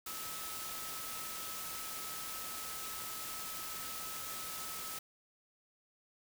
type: tone in noise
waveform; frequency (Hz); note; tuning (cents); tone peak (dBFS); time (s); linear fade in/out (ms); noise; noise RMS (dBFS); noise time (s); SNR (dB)
sine; 1293; E6; -34; -49; 0.06-4.99; 5; white; -43; 0.06-4.99; -9
effects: none